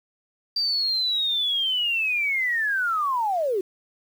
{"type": "linear sweep", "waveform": "sine", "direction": "down", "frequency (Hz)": [4700, 355.9], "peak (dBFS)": -21, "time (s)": [0.56, 3.61], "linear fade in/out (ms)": 5, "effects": ["8-bit"]}